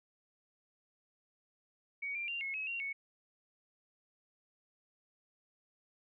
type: tone with pitch steps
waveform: sine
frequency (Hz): 2246 / 2375 / 2779 / 2178 / 2563 / 2755 / 2214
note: C#7 / D7 / F7 / C#7 / E7 / F7 / C#7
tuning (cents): +22 / +19 / -9 / -31 / -49 / -24 / -3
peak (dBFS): -36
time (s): 2.02-2.93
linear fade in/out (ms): 10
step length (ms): 130
effects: none